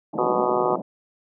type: band-pass noise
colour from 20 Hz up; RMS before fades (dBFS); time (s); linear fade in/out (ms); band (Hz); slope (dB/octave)
pink; -30; 0.13-0.82; 5; 160 to 840; 48
type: harmonic tone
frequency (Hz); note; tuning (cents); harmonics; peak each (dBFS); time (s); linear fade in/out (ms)
123.47; B2; 0; 3 / 4 / 5 / 6 / 7 / 8 / 9 / 10; -25 / -26 / -27 / -28 / -28 / -29 / -30 / -30; 0.18-0.76; 5
effects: none